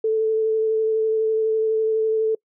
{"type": "tone with vibrato", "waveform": "sine", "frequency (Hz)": 440, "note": "A4", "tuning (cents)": 0, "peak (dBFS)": -17, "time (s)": [0.04, 2.35], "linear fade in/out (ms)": 5, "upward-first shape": "sine", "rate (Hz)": 12, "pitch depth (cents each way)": 13, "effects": ["noise-tail reverb RT60 0.1 s tail -26 dB re dry"]}